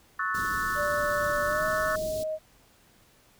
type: chord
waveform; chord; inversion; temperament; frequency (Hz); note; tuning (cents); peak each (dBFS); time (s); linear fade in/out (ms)
sine; F# minor seventh; second; equal with one note detuned; 1108.7 / 1295.9 / 1480 / 1760; C#6 / E6 / F#6 / A6; 0 / -30 / 0 / 0; -32; 0.19-1.96; 5
type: band-stop noise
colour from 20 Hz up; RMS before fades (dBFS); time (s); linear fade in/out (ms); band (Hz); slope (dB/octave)
pink; -39; 0.34-2.24; 10; 440 to 3800; 24
type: tone with pitch glide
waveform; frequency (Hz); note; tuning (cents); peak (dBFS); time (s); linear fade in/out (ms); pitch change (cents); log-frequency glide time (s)
sine; 587.3 to 625.8; D5 to D#5; 0 to +10; -28; 0.75-2.39; 50; +110; 1.45-1.66
effects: pink hiss -60 dBFS RMS until 3.39 s